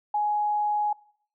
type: tone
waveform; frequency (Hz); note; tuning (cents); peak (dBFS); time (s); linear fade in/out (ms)
sine; 836; G#5; +11; -22; 0.14-0.93; 5
effects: noise-tail reverb RT60 0.6 s tail -23 dB re dry